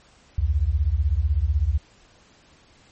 sine beating tone pair, 65.41 / 81.41 Hz, C2 / E2, 0 / -21 cents, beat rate 16 Hz, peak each -21 dBFS, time 0.38-1.78 s, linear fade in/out 5 ms, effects pink hiss -55 dBFS RMS until 2.91 s + MP3 32 kbps

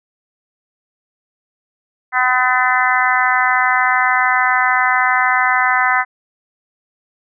harmonic tone, 253.1 Hz, B3, 43 cents sharp, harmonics 3 / 4 / 5 / 6 / 7 / 8, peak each -19 / -19 / -19 / -19 / -19 / -19 dBFS, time 2.12-6.05 s, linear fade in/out 50 ms, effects none

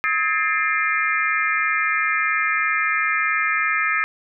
sine tone cluster, 1277 / 1639 / 1782 / 2101 / 2394 Hz, D#6 / G#6 / A6 / C7 / D7, +45 / -23 / +22 / +7 / +33 cents, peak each -23 / -27 / -25 / -23 / -26 dBFS, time 0.04-4.04 s, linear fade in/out 0 ms, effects none

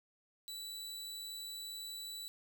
sawtooth tone, 3951 Hz, B7, in tune, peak -40 dBFS, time 0.48-2.28 s, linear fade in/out 0 ms, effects none

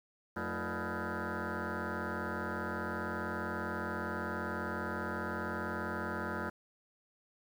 sine tone with frequency modulation, 587.3 Hz, D5, in tune, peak -33 dBFS, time 0.36-6.5 s, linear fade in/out 10 ms, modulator 135 Hz, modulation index 7.6, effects tanh soft clip ceiling -31 dBFS + 10-bit

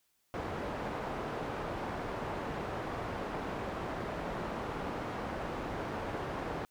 white low-pass noise, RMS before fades -38 dBFS, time 0.34-6.65 s, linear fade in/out 0 ms, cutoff 900 Hz, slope 12 dB/octave, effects white hiss -75 dBFS RMS until 6.7 s

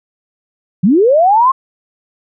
sine linear sweep, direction up, 159.2 to 1087 Hz, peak -6 dBFS, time 0.83-1.52 s, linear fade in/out 10 ms, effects none

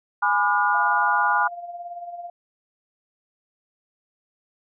sine chord, G# diminished seventh, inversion none, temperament just, 830.6 / 996.7 / 1196.1 / 1435.3 Hz, G#5 / B5 / D6 / F6, 0 / +16 / +31 / +47 cents, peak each -23 / -23 / -25 / -22 dBFS, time 0.22-1.48 s, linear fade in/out 10 ms
sine tone with tremolo, 697 Hz, F5, 4 cents flat, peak -30 dBFS, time 0.74-2.3 s, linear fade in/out 5 ms, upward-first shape sine, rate 18 Hz, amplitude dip 55%
effects none

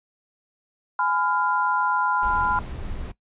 sine chord, F diminished, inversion first, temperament just, 838.1 / 1005.8 / 1396.9 Hz, Ab5 / Cb6 / F6, +16 / +31 / 0 cents, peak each -27 / -23 / -25 dBFS, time 0.99-2.59 s, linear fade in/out 2 ms
brown noise, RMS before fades -32 dBFS, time 2.22-3.12 s, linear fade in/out 10 ms
effects noise-tail reverb RT60 0.1 s tail -18 dB re dry + resampled to 8000 Hz

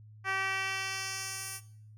10% pulse tone with band-pass filter sweep, 385.1 Hz, G4, 31 cents flat, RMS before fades -35 dBFS, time 0.24-1.61 s, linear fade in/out 50 ms, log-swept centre 1600 to 11000 Hz, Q 1.1, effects noise-tail reverb RT60 0.6 s tail -17 dB re dry + added 107 Hz sine -50 dBFS peak until 1.97 s

